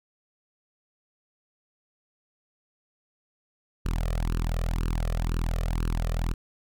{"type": "tone with flanger", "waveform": "sawtooth", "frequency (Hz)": 41.2, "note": "E1", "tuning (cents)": 0, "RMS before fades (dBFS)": -27, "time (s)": [3.85, 6.34], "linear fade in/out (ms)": 10, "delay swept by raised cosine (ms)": [0.69, 1.66], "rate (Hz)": 2, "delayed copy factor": 0.95, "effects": []}